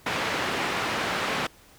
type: band-pass noise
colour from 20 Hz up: white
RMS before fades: -28 dBFS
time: 0.06-1.47 s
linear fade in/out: 5 ms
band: 110 to 2200 Hz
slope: 12 dB/octave
effects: pink hiss -54 dBFS RMS until 1.78 s